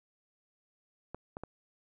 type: clicks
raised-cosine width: 1 ms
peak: -26 dBFS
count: 3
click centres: 1.146 / 1.369 / 1.436 s
effects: none